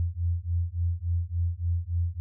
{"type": "beating tone pair", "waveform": "sine", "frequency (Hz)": [84.3, 87.8], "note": ["E2", "F2"], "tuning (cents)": [39, 10], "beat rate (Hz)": 3.5, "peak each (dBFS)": -28, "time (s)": [0, 2.2], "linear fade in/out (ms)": 0, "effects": []}